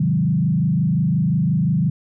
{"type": "tone with frequency modulation", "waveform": "sine", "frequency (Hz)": 162.5, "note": "E3", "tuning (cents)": -24, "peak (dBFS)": -15, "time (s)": [0, 1.9], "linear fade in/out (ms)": 5, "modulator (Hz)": 25.7, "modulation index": 1.3, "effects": []}